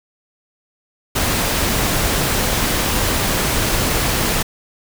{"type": "noise", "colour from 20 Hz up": "pink", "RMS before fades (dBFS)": -18, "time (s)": [1.15, 4.43], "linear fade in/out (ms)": 10, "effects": []}